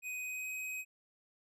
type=tone with pitch glide; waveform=square; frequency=2503 to 2523 Hz; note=D#7 to D#7; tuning=+10 to +23 cents; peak=-39 dBFS; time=0.02-0.85 s; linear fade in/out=50 ms; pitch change=+13 cents; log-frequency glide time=0.22-0.51 s; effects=none